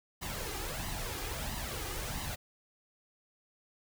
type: noise with flanger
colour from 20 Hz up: pink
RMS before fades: -38 dBFS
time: 0.21-2.36 s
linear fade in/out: 20 ms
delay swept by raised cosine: 1 to 2.5 ms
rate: 1.5 Hz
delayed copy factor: +0.6
effects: none